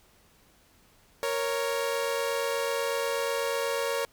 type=tone pair together; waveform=sawtooth; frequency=466.2 / 554.4 Hz; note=A#4 / C#5; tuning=0 / 0 cents; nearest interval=minor third; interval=300 cents; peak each=-26 dBFS; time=1.23-4.05 s; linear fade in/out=0 ms; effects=pink hiss -61 dBFS RMS until 4.12 s